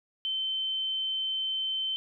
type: tone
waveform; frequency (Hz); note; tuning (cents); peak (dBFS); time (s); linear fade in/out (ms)
sine; 3085; G7; -28; -28; 0.25-1.96; 0
effects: none